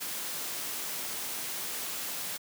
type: noise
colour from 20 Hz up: white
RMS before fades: -36 dBFS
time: 0-2.38 s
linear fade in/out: 20 ms
effects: high-pass 150 Hz 12 dB/octave